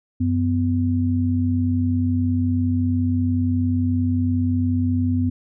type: tone pair together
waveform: sine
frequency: 94.1 / 251.2 Hz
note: F#2 / B3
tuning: +30 / +30 cents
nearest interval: octave + perfect fourth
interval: 1700 cents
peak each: -20 dBFS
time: 0.2-5.3 s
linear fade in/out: 10 ms
effects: none